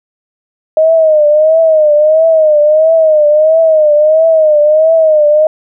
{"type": "tone with vibrato", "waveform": "sine", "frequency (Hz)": 622.3, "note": "D#5", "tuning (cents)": 0, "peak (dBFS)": -4, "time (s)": [0.77, 5.47], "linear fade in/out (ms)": 2, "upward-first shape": "triangle", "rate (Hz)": 1.5, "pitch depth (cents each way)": 97, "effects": []}